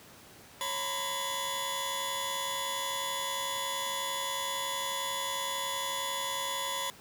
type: tone cluster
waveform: sawtooth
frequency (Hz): 550 / 937 / 1008 / 3432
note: C#5 / A#5 / B5 / A7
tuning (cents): -14 / +9 / +35 / -44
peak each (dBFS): -37 / -37 / -32 / -33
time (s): 0.61-6.9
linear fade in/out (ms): 0
effects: pink hiss -53 dBFS RMS until 7 s + high-pass 100 Hz 12 dB/octave